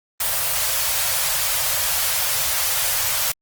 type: band-stop noise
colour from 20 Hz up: white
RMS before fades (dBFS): -21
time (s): 0.2-3.32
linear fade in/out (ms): 5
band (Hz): 150 to 490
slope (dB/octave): 96
effects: Opus 24 kbps